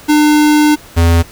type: tone pair in turn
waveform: square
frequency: 300 / 84.18 Hz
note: D4 / E2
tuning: +37 / +37 cents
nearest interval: octave + minor seventh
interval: 2200 cents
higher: first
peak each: -7 dBFS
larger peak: neither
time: 0.08-0.76 / 0.96-1.23 s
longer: first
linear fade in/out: 20 ms
effects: pink hiss -37 dBFS RMS until 1.31 s